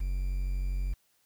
triangle tone with quantisation, 46.25 Hz, F#1, in tune, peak -26 dBFS, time 0-0.94 s, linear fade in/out 10 ms, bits 9, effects white hiss -70 dBFS RMS until 1.25 s

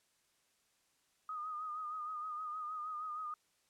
sine tone with vibrato, 1238 Hz, D#6, 9 cents flat, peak -39 dBFS, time 1.29-3.34 s, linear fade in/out 2 ms, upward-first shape sine, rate 6.4 Hz, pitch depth 47 cents each way, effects white hiss -75 dBFS RMS until 3.69 s + low-pass 10000 Hz 12 dB/octave

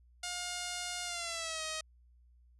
5% pulse tone with pitch glide, 712 to 630.7 Hz, F5 to D#5, +33 to +23 cents, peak -25 dBFS, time 0.23-1.81 s, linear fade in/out 5 ms, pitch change -210 cents, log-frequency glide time 1.04-1.63 s, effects added 60 Hz sine -60 dBFS peak until 2.59 s + resampled to 24000 Hz

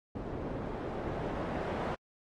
white noise with low-pass filter sweep, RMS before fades -37 dBFS, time 0.15-1.95 s, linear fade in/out 5 ms, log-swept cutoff 400 to 810 Hz, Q 0.77, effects AAC 32 kbps

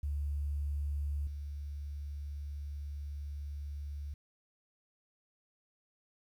sine tone with level steps, 72.2 Hz, D2, 29 cents flat, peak -32 / -38 dBFS, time 0.03-4.14 s, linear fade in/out 5 ms, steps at 1.27 s, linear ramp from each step 2 ms, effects 11-bit

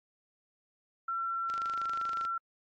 sine tone, 1354 Hz, E6, 46 cents sharp, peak -31 dBFS, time 1.08-2.38 s, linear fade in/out 5 ms
click train, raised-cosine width 0.2 ms, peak -28 dBFS, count 20, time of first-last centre 1.5-2.251 s, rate 25.3 Hz
effects AAC 48 kbps

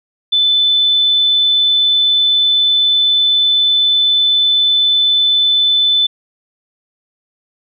sine tone, 3512 Hz, A7, 4 cents flat, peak -9 dBFS, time 0.32-6.07 s, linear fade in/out 10 ms, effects none

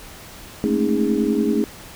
sine tone cluster, 214.5 / 225 / 273.1 / 313.2 / 411.5 Hz, A3 / A3 / C#4 / D#4 / G#4, -44 / +39 / -26 / +11 / -16 cents, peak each -23 dBFS, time 0.64-1.64 s, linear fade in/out 0 ms, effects pink hiss -40 dBFS RMS until 1.95 s

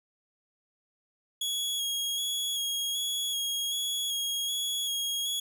sawtooth tone with vibrato, 3322 Hz, G#7, in tune, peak -26 dBFS, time 1.41-5.4 s, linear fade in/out 5 ms, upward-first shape square, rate 1.3 Hz, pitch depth 19 cents each way, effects none

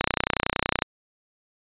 click train, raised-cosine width 0.3 ms, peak -4 dBFS, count 26, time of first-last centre 0.01-0.822 s, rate 30.8 Hz, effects resampled to 8000 Hz

